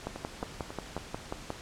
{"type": "two click trains", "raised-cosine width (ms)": 1, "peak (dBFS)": [-24, -19], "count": [4, 9], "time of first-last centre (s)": [[0.16, 0.977], [0.07, 1.504]], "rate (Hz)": [3.67, 5.58], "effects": ["pink hiss -46 dBFS RMS until 1.61 s", "low-pass 8000 Hz 12 dB/octave"]}